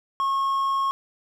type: tone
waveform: triangle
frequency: 1089 Hz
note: C#6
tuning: 31 cents flat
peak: -19 dBFS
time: 0.2-0.91 s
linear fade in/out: 0 ms
effects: none